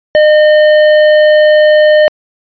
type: tone with hard clipping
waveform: sine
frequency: 609 Hz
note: D#5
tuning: 37 cents flat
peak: -5 dBFS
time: 0.15-2.08 s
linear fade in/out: 0 ms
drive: 10 dB
effects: resampled to 11025 Hz